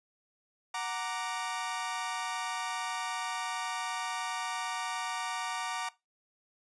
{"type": "chord", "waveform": "sawtooth", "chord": "Gb augmented", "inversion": "none", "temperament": "equal", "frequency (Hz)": [740, 932.3, 1174.7], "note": ["Gb5", "Bb5", "D6"], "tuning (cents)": [0, 0, 0], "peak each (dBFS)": [-35, -33, -35], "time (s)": [0.74, 5.89], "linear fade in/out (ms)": 5, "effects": ["noise-tail reverb RT60 0.2 s tail -18 dB re dry", "resampled to 22050 Hz"]}